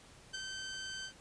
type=tone with ADSR envelope; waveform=15% pulse; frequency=1545 Hz; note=G6; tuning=26 cents flat; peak=-30 dBFS; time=0.33-1.13 s; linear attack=18 ms; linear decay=15 ms; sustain=-4 dB; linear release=83 ms; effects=pink hiss -58 dBFS RMS until 1.2 s + resampled to 22050 Hz